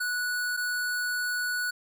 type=tone pair in turn; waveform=square; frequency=1473 / 1473 Hz; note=F#6 / F#6; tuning=-8 / -8 cents; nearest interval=unison; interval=0 cents; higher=neither; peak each=-28 dBFS; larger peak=neither; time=0-0.57 / 0.57-1.71 s; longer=second; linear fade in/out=10 ms; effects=none